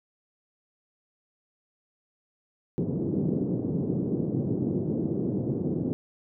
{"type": "band-pass noise", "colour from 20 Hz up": "pink", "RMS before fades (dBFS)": -28, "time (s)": [2.78, 5.93], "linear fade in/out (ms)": 0, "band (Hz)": [130, 390], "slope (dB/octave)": 24, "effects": []}